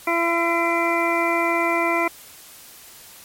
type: harmonic tone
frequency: 338.1 Hz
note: E4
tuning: 44 cents sharp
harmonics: 1 / 2 / 3 / 4 / 6 / 7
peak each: -24 / -24 / -24 / -28 / -25 / -26 dBFS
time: 0.07-2.08 s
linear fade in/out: 5 ms
effects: white hiss -44 dBFS RMS until 3.24 s + MP3 64 kbps